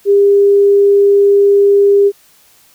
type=tone; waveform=sine; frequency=401.7 Hz; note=G4; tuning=42 cents sharp; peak=-5 dBFS; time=0.05-2.12 s; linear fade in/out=50 ms; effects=white hiss -48 dBFS RMS until 2.74 s